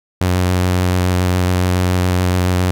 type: tone with vibrato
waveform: sawtooth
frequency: 90.8 Hz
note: F#2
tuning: 32 cents flat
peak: -9 dBFS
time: 0.21-2.71 s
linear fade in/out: 0 ms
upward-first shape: square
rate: 7.1 Hz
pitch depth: 12 cents each way
effects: none